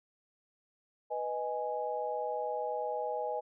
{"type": "chord", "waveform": "sine", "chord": "G# minor", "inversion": "first", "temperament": "equal", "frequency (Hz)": [493.9, 622.3, 830.6], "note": ["B4", "D#5", "G#5"], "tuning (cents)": [0, 0, 0], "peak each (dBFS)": [-37, -37, -36], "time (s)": [1.1, 3.41], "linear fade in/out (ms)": 20, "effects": []}